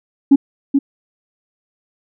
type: tone with echo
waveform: sine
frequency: 277.2 Hz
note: C#4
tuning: in tune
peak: -3 dBFS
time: 0.31-0.36 s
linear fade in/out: 10 ms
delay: 430 ms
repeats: 1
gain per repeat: -6 dB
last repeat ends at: 0.79 s
effects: tanh soft clip ceiling -1 dBFS